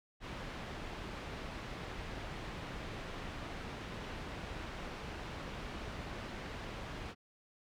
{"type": "low-pass noise", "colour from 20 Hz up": "pink", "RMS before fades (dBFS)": -44, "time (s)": [0.2, 7.15], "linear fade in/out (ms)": 50, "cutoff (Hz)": 3200, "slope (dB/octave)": 12, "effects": []}